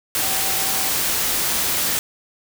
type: tone in noise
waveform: sine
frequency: 770 Hz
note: G5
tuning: 31 cents flat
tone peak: -32 dBFS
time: 0.22-0.89 s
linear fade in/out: 0 ms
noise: white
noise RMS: -21 dBFS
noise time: 0.15-1.99 s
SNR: -14 dB
effects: none